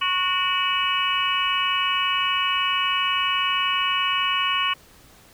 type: harmonic tone with a mistuned harmonic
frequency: 367.6 Hz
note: F#4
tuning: 11 cents flat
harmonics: 3 / 4 / 5 / 6 / 7 / 8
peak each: -24 / -33 / -33 / -30 / -28 / -24 dBFS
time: 0.01-4.74 s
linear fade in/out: 10 ms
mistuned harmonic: 6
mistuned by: +66 cents
effects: pink hiss -51 dBFS RMS until 5.33 s